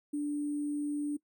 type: tone with sample-and-hold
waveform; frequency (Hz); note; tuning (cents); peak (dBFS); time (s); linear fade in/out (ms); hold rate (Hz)
sine; 292.9; D4; -5; -30; 0.13-1.17; 10; 8820
effects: noise-tail reverb RT60 0.1 s tail -21 dB re dry